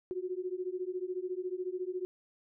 sine beating tone pair, 359.3 / 373.3 Hz, F4 / F#4, +49 / +15 cents, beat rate 14 Hz, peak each -37 / -37 dBFS, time 0.11-2.05 s, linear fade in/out 0 ms, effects none

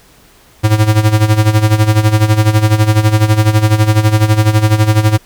square tone with tremolo, 107.4 Hz, A2, 41 cents flat, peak -5 dBFS, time 0.63-5.18 s, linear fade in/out 20 ms, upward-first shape sine, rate 12 Hz, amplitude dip 75%, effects pink hiss -45 dBFS RMS until 5.25 s

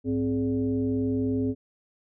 sine tone with frequency modulation, 261.6 Hz, C4, in tune, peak -23 dBFS, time 0.04-1.55 s, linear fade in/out 50 ms, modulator 160 Hz, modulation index 0.88, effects none

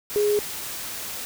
sine tone in noise, 415.3 Hz, G#4, in tune, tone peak -18 dBFS, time 0.16-0.39 s, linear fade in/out 0 ms, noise white, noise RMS -33 dBFS, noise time 0.1-1.25 s, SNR +12 dB, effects none

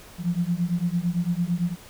sine beating tone pair, 169.7 / 178.6 Hz, F3 / F3, -49 / +39 cents, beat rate 8.9 Hz, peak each -25 dBFS, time 0.18-1.76 s, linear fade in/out 50 ms, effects pink hiss -47 dBFS RMS until 1.89 s

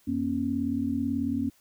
sine tone cluster, 90.7 / 237.2 / 275.5 Hz, F#2 / A#3 / C#4, -34 / +30 / -11 cents, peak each -36 / -29 / -28 dBFS, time 0.07-1.5 s, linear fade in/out 10 ms, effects white hiss -63 dBFS RMS until 1.6 s

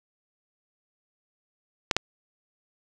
clicks, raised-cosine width 0.2 ms, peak -4 dBFS, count 2, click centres 1.912 / 1.966 s, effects none

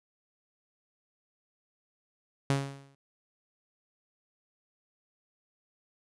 sawtooth tone with exponential decay, 138.2 Hz, C#3, 5 cents flat, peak -19 dBFS, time 2.5-2.95 s, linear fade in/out 0 ms, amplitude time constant 97 ms, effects resampled to 24000 Hz

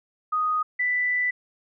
sine tone pair in turn, 1244.5 / 1983.5 Hz, D#6 / B6, 0 / +7 cents, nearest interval minor sixth, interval 807 cents, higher second, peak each -21 dBFS, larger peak neither, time 0.32-0.63 / 0.79-1.31 s, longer second, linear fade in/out 10 ms, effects none

